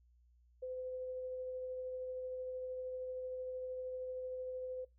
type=tone with tremolo; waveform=sine; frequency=510 Hz; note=C5; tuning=44 cents flat; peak=-39 dBFS; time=0.62-4.85 s; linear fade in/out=10 ms; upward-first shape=triangle; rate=13 Hz; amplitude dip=25%; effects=noise-tail reverb RT60 0.2 s tail -21 dB re dry + added 60 Hz sine -65 dBFS peak until 4.98 s